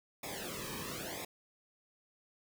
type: noise with flanger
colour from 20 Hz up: pink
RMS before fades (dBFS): -42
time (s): 0.23-1.25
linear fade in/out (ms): 5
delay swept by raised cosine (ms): 0.67 to 1.46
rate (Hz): 0.99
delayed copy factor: -0.95
effects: none